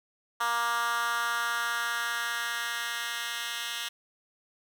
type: tone with high-pass filter sweep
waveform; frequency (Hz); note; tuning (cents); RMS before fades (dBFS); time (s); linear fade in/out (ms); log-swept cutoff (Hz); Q
10% pulse; 235; A#3; +14; -31; 0.4-3.89; 10; 1100 to 2400; 2.3
effects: none